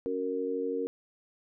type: chord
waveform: sine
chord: F# major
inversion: second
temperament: just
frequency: 277.5 / 370 / 462.5 Hz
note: C#4 / F#4 / A#4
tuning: +2 / 0 / -14 cents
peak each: -35 / -37 / -31 dBFS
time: 0.06-0.87 s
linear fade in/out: 0 ms
effects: none